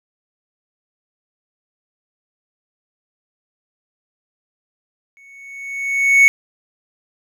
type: tone with exponential growth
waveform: triangle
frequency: 2217 Hz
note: C#7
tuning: in tune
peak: -3 dBFS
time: 5.17-6.28 s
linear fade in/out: 0 ms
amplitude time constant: 240 ms
effects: none

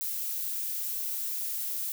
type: noise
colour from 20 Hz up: violet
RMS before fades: -33 dBFS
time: 0.01-1.92 s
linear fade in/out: 0 ms
effects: none

